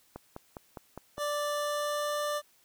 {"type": "click train", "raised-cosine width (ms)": 1, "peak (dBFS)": -26, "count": 6, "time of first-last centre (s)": [0.16, 1.18], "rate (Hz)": 4.9}
{"type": "tone with pitch glide", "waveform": "25% pulse", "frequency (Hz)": [587.3, 591], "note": ["D5", "D5"], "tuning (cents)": [0, 11], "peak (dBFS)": -26, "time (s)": [1.17, 2.42], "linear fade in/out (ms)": 50, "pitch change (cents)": 11, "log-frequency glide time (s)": [1.52, 2.18]}
{"effects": ["white hiss -65 dBFS RMS until 2.64 s"]}